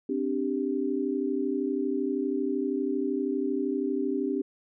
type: chord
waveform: sine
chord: C suspended second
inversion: none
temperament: just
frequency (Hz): 261.6 / 294.3 / 392.4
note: C4 / D4 / G4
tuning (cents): 0 / +4 / +2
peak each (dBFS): -30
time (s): 0.09-4.42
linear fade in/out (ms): 5
effects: none